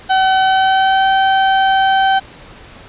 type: tone with pitch glide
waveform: 35% pulse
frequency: 760 to 771.5 Hz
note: F#5 to G5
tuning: +46 to -28 cents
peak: -8 dBFS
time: 0.09-2.2 s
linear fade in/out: 20 ms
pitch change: +26 cents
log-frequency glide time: 0.41-1.09 s
effects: pink hiss -38 dBFS RMS until 2.88 s + resampled to 8000 Hz